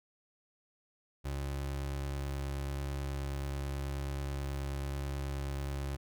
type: tone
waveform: 30% pulse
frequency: 69.3 Hz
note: C#2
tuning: in tune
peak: -32 dBFS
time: 1.24-5.97 s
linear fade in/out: 20 ms
effects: none